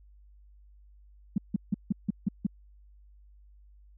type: tone bursts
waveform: sine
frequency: 200 Hz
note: G3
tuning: 35 cents sharp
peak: -22 dBFS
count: 7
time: 1.36-2.467 s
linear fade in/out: 5 ms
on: 21 ms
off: 160 ms
effects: added 50 Hz sine -53 dBFS peak until 3.97 s